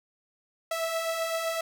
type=beating tone pair; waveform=sawtooth; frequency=650 / 657.8 Hz; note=E5 / E5; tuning=-24 / -4 cents; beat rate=7.8 Hz; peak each=-32 / -25 dBFS; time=0.71-1.61 s; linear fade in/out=5 ms; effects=none